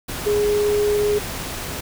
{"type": "tone in noise", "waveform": "sine", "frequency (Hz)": 415.3, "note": "G#4", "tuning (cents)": 0, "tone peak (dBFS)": -16, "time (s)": [0.26, 1.19], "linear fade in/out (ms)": 10, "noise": "pink", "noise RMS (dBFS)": -29, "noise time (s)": [0.08, 1.81], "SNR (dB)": 10, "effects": []}